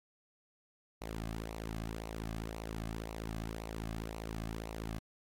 sawtooth tone with flanger, 55 Hz, A1, in tune, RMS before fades -41 dBFS, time 1.01-4.99 s, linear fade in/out 10 ms, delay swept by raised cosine 0.59 to 2.19 ms, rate 1.9 Hz, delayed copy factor -0.6, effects MP3 64 kbps

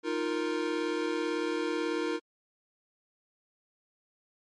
square chord, Eb suspended second, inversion none, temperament equal, 311.1 / 349.2 / 466.2 Hz, Eb4 / F4 / Bb4, 0 / 0 / 0 cents, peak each -34 dBFS, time 0.03-2.2 s, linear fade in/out 50 ms, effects low-pass 5000 Hz 12 dB/octave + MP3 48 kbps

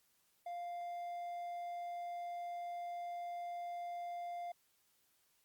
triangle tone, 698.5 Hz, F5, in tune, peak -39 dBFS, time 0.46-4.52 s, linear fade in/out 5 ms, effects white hiss -75 dBFS RMS until 5.44 s + Opus 48 kbps

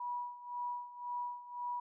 sine tone with tremolo, 973 Hz, B5, 26 cents flat, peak -35 dBFS, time 0-1.8 s, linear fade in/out 5 ms, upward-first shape sine, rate 1.9 Hz, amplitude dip 80%, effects none

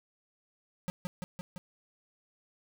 square tone with echo, 180 Hz, F#3, 47 cents flat, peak -32 dBFS, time 0.88-0.9 s, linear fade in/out 0 ms, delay 170 ms, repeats 4, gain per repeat -2 dB, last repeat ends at 1.58 s, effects none

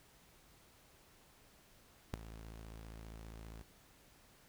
sawtooth tone with ADSR envelope, 55 Hz, A1, in tune, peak -30 dBFS, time 2.13-3.63 s, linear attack 9 ms, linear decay 5 ms, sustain -15 dB, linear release 13 ms, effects pink hiss -65 dBFS RMS until 4.48 s

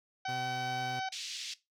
harmonic tone, 761 Hz, F#5, 48 cents sharp, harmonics 1 / 2 / 3 / 4 / 5 / 6 / 7 / 8, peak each -35 / -41 / -45 / -47 / -49 / -51 / -52 / -53 dBFS, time 0.25-1.09 s, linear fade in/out 5 ms
sawtooth tone, 127.3 Hz, C3, 47 cents flat, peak -37 dBFS, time 0.28-1 s, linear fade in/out 10 ms
white band-pass noise, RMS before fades -41 dBFS, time 1.12-1.54 s, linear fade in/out 5 ms, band 2600 to 5600 Hz, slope 24 dB/octave
effects noise-tail reverb RT60 0.2 s tail -17 dB re dry

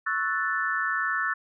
sine chord, F# minor seventh, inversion second, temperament equal, 1108.7 / 1318.5 / 1480 / 1760 Hz, C#6 / E6 / F#6 / A6, 0 / 0 / 0 / 0 cents, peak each -33 / -30 / -30 / -28 dBFS, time 0.06-1.34 s, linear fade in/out 10 ms, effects none

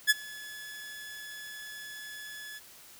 sawtooth tone with ADSR envelope, 1709 Hz, G#6, 49 cents sharp, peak -14 dBFS, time 0.07-2.6 s, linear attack 32 ms, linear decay 28 ms, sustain -24 dB, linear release 29 ms, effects white hiss -53 dBFS RMS until 2.99 s

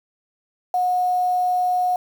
sine tone with quantisation, 726 Hz, F#5, 33 cents flat, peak -17 dBFS, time 0.74-1.96 s, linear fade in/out 2 ms, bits 7, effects none

